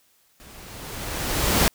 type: noise with level ramp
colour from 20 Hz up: pink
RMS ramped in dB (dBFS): -47 to -17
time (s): 0.4-1.68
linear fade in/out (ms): 0
effects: white hiss -62 dBFS RMS until 1.74 s